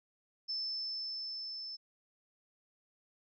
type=tone with level ramp; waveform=sine; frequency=5274 Hz; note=E8; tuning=in tune; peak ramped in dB=-34 to -41 dBFS; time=0.48-1.77 s; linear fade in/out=20 ms; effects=none